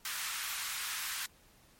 pink high-pass noise, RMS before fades -38 dBFS, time 0.05-1.26 s, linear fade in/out 2 ms, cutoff 1200 Hz, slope 24 dB/octave, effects pink hiss -63 dBFS RMS until 1.79 s + MP3 64 kbps

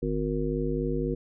harmonic tone, 51.91 Hz, G#1, in tune, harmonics 1 / 3 / 5 / 7 / 9, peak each -32 / -32 / -32 / -32 / -32 dBFS, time 0.02-1.15 s, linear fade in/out 10 ms, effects none

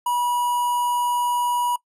square tone with notch filter, 970 Hz, B5, 31 cents flat, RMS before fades -22 dBFS, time 0.06-1.76 s, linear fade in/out 5 ms, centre 4300 Hz, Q 0.5, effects noise-tail reverb RT60 0.1 s tail -22 dB re dry + resampled to 32000 Hz

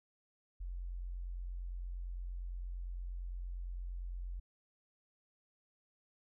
sine tone, 44.36 Hz, F1, 28 cents sharp, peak -39 dBFS, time 0.6-4.4 s, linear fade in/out 10 ms, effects none

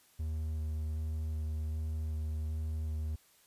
triangle tone with vibrato, 77.78 Hz, D#2, in tune, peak -31 dBFS, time 0.19-3.16 s, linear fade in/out 10 ms, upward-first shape square, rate 1.3 Hz, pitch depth 10 cents each way, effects white hiss -65 dBFS RMS until 3.46 s + resampled to 32000 Hz

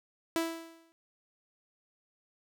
sawtooth tone with exponential decay, 329.6 Hz, E4, in tune, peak -22 dBFS, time 0.36-0.92 s, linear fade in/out 0 ms, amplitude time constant 120 ms, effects none

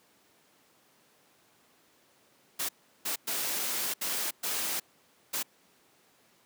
white noise bursts at uneven times, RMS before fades -32 dBFS, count 6, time 2.59-2.69 / 3.05-3.16 / 3.27-3.94 / 4.01-4.31 / 4.43-4.8 / 5.33-5.43 s, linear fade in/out 10 ms, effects pink hiss -64 dBFS RMS until 6.45 s + high-pass 200 Hz 12 dB/octave

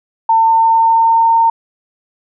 sine tone with pitch glide, 901 to 913.6 Hz, A5 to A#5, +41 to -35 cents, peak -7 dBFS, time 0.29-1.5 s, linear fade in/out 5 ms, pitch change +24 cents, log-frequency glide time 0.41-1.34 s, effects none

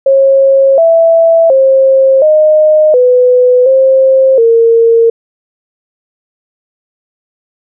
sine tone with pitch steps, 542 / 661 / 534 / 616 / 499.2 / 530 / 459.4 Hz, C#5 / E5 / C5 / D#5 / B4 / C5 / A#4, -39 / +5 / +35 / -17 / +19 / +22 / -25 cents, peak -3 dBFS, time 0.06-5.1 s, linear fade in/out 5 ms, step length 720 ms, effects none

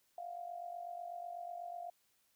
sine tone with amplitude modulation, 698.5 Hz, F5, in tune, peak -39 dBFS, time 0.18-1.9 s, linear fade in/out 2 ms, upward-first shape sine, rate 48.1 Hz, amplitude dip 70%, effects white hiss -75 dBFS RMS until 2.35 s

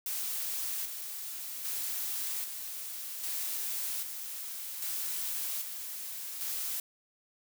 blue noise with tremolo, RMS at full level -35 dBFS, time 0.06-6.8 s, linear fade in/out 2 ms, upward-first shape square, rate 0.63 Hz, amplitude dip 45%, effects none

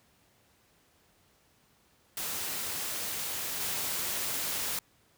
white noise with level steps, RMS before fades -35 / -33 dBFS, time 2.17-4.79 s, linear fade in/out 2 ms, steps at 3.6 s, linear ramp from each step 10 ms, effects pink hiss -66 dBFS RMS until 5.17 s + high-pass 60 Hz 12 dB/octave

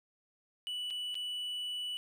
triangle tone with dropouts, 2960 Hz, F#7, in tune, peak -34 dBFS, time 0.67-1.97 s, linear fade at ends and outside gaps 0 ms, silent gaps 0.903-0.907 / 1.144-1.153 s, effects none

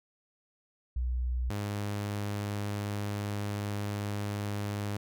sine / sawtooth tone pair in turn, 61.74 / 102.61 Hz, B1 / G#2, 0 / -20 cents, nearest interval major sixth, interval 880 cents, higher second, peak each -28 dBFS, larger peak neither, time 0.96-1.5 / 1.5-4.97 s, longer second, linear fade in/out 5 ms, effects none

